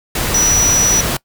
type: tone in noise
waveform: sine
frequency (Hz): 5880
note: F#8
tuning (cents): -12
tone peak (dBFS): -11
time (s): 0.34-1.01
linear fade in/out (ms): 5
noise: pink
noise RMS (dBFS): -18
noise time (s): 0.15-1.17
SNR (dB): +4
effects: noise-tail reverb RT60 0.1 s tail -22 dB re dry